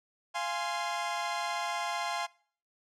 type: chord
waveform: sawtooth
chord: F minor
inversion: none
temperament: equal with one note detuned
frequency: 692.4 / 830.6 / 1046.5 Hz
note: F5 / Ab5 / C6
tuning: -15 / 0 / 0 cents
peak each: -32 dBFS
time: 0.34-2.27 s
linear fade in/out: 20 ms
effects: noise-tail reverb RT60 0.5 s tail -23 dB re dry + low-pass 7000 Hz 12 dB/octave